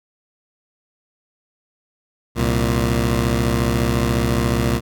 15% pulse tone pair together, 65.41 / 116.55 Hz, C2 / A#2, 0 / 0 cents, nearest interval minor seventh, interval 1000 cents, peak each -13 dBFS, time 2.35-4.81 s, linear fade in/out 50 ms, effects none

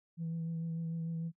sine tone with vibrato, 164.81 Hz, E3, in tune, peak -33 dBFS, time 0.17-1.32 s, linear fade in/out 50 ms, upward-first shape triangle, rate 6.7 Hz, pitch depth 23 cents each way, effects noise-tail reverb RT60 0.1 s tail -23 dB re dry + tanh soft clip ceiling -32 dBFS

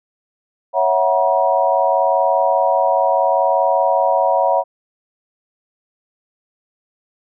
sine chord, F# dominant seventh, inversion second, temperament equal with one note detuned, 554.4 / 659.3 / 740 / 956.9 Hz, C#5 / E5 / F#5 / A#5, 0 / 0 / 0 / +45 cents, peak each -18 dBFS, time 0.73-4.64 s, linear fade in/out 50 ms, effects none

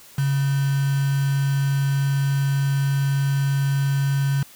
sine tone with quantisation, 138.59 Hz, C#3, in tune, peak -18 dBFS, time 0.18-4.43 s, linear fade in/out 5 ms, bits 5, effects white hiss -47 dBFS RMS until 4.55 s

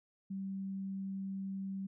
sine tone, 193.6 Hz, G3, 21 cents flat, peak -37 dBFS, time 0.3-1.87 s, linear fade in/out 10 ms, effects none

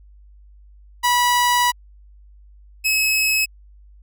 sawtooth tone pair in turn, 976 / 2572 Hz, B5 / E7, -21 / -43 cents, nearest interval octave + perfect fourth, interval 1678 cents, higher second, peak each -11 / -13 dBFS, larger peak first, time 1.03-1.72 / 2.84-3.46 s, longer first, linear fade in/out 20 ms, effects added 50 Hz sine -44 dBFS peak until 4.02 s

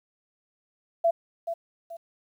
sine tone with echo, 672 Hz, E5, 33 cents sharp, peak -18 dBFS, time 1.04-1.11 s, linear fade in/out 10 ms, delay 430 ms, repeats 2, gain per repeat -9 dB, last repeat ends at 1.97 s, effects 10-bit

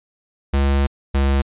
square tone pair in turn, 69.3 / 68.62 Hz, C#2 / C#2, 0 / -17 cents, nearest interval unison, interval 17 cents, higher first, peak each -15 dBFS, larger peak neither, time 0.53-0.87 / 1.14-1.42 s, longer first, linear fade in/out 10 ms, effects resampled to 8000 Hz

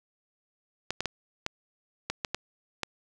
clicks, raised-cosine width 0.2 ms, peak -12 dBFS, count 8, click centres 0.906 / 1.006 / 1.057 / 1.464 / 2.1 / 2.248 / 2.346 / 2.833 s, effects none

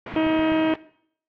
pink band-pass noise, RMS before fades -36 dBFS, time 0.06-0.76 s, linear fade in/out 5 ms, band 120 to 2700 Hz, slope 24 dB/octave
click train, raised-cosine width 5 ms, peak -24 dBFS, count 4, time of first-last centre 0.14-0.52 s, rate 7.9 Hz
harmonic tone, 317.1 Hz, D#4, 33 cents sharp, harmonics 1 / 2 / 3 / 4 / 5 / 6 / 7 / 8 / 9 / 10, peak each -19 / -26 / -30 / -36 / -38 / -40 / -41 / -36 / -42 / -39 dBFS, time 0.16-0.74 s, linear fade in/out 2 ms
effects noise-tail reverb RT60 0.6 s tail -18 dB re dry

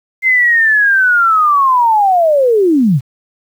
sine linear sweep, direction down, 2093 to 113.2 Hz, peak -7 dBFS, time 0.22-3.01 s, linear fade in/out 50 ms, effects 7-bit

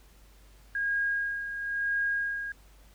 sine tone with tremolo, 1631 Hz, G#6, 32 cents flat, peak -25 dBFS, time 0.75-2.52 s, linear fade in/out 2 ms, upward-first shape sine, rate 0.99 Hz, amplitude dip 60%, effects added 50 Hz sine -54 dBFS peak until 2.94 s + pink hiss -61 dBFS RMS until 2.94 s

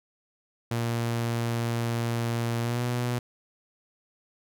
sawtooth tone with pitch glide, 117.1 to 121.86 Hz, A#2 to B2, +8 to -23 cents, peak -22 dBFS, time 0.71-3.19 s, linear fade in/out 5 ms, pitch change +69 cents, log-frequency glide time 2.61-2.83 s, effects none

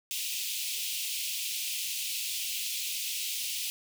pink high-pass noise, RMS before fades -34 dBFS, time 0.11-3.7 s, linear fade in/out 0 ms, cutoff 2500 Hz, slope 48 dB/octave, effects none

